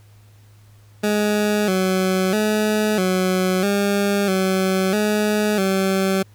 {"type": "tone with pitch steps", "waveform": "20% pulse", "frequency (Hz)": [209.3, 187.2, 213.4, 185.3, 201.4, 188.9, 210.9, 191.7], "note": ["G#3", "F#3", "G#3", "F#3", "G3", "F#3", "G#3", "G3"], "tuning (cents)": [14, 20, 47, 3, 47, 36, 27, -38], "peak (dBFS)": -12, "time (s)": [1.03, 6.23], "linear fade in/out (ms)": 10, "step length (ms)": 650, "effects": ["added 104 Hz sine -46 dBFS peak until 6.34 s", "pink hiss -57 dBFS RMS until 6.34 s"]}